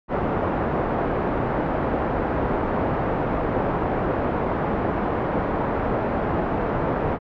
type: low-pass noise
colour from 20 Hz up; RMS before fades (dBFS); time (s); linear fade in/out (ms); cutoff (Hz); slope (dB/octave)
white; -23; 0.08-7.19; 50; 750; 12
effects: low-pass 2000 Hz 12 dB/octave + MP3 96 kbps